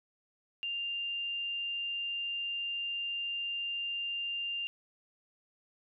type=tone; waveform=sine; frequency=2794 Hz; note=F7; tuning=in tune; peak=-33 dBFS; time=0.63-4.67 s; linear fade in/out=0 ms; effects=none